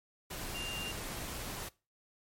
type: tone in noise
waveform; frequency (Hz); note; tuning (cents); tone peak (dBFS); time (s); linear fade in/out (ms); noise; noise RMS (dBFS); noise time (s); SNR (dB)
sine; 2794; F7; 0; -39; 0.54-0.92; 10; pink; -41; 0.3-1.69; -1
effects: noise-tail reverb RT60 0.3 s tail -21 dB re dry + MP3 64 kbps